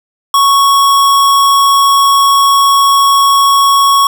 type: tone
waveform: square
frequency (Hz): 1108.7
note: C#6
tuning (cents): 0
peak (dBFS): -6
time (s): 0.34-4.07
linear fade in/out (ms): 2
effects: none